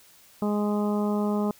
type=harmonic tone; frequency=207.7 Hz; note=G#3; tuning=in tune; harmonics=1 / 2 / 3 / 4 / 5 / 6; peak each=-24 / -30 / -34 / -36 / -38 / -40 dBFS; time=0.42-1.51 s; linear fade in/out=2 ms; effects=white hiss -55 dBFS RMS until 1.59 s